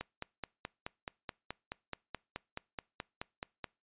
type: click train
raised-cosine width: 0.3 ms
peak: -22 dBFS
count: 18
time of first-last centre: 0.01-3.642 s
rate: 4.68 Hz
effects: noise-tail reverb RT60 0.3 s tail -25 dB re dry + resampled to 8000 Hz